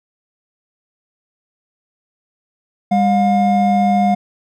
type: tone pair together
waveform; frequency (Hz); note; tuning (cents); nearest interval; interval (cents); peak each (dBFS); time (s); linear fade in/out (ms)
triangle; 200.4 / 714; G3 / F5; +38 / +38; octave + minor seventh; 2200; -12 / -12; 2.91-4.15; 10
effects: none